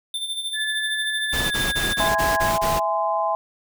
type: tone with tremolo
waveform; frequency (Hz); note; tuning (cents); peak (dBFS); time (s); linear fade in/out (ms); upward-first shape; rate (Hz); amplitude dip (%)
square; 3565; A7; +22; -24; 0.14-2.08; 2; sine; 13; 60
type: tone with pitch glide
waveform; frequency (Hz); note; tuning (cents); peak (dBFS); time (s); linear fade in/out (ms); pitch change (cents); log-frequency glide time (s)
sine; 1728 to 1654.7; A6 to G#6; -32 to -7; -24; 0.53-2.52; 50; -75; 1.42-1.55
type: noise bursts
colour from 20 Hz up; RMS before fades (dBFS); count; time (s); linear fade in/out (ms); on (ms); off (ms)
pink; -26; 7; 1.32-2.8; 20; 190; 25
type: chord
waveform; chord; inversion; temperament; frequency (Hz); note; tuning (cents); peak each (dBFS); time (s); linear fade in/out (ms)
sine; E augmented; none; equal with one note detuned; 659.3 / 830.6 / 1033.9; E5 / G#5 / B#5; 0 / 0 / -21; -24; 2-3.35; 0
effects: none